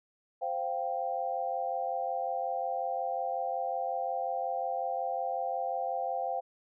sine chord, C suspended fourth, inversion none, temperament equal, 523.3 / 698.5 / 784 Hz, C5 / F5 / G5, 0 / 0 / 0 cents, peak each -36 / -34 / -34 dBFS, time 0.41-6.41 s, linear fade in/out 20 ms, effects none

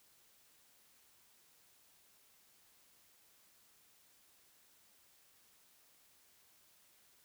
silence, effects white hiss -68 dBFS RMS until 7.24 s

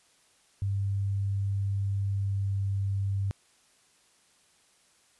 sine tone with pitch glide, 99 to 98.43 Hz, G2 to G2, +18 to +8 cents, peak -26 dBFS, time 0.62-3.31 s, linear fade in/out 0 ms, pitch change -10 cents, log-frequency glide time 2.09-2.57 s, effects white hiss -64 dBFS RMS until 5.19 s + resampled to 24000 Hz

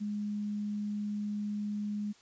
sine tone, 207.7 Hz, G#3, in tune, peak -32 dBFS, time 0-2.13 s, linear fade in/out 20 ms, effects white hiss -61 dBFS RMS until 2.21 s + resampled to 16000 Hz

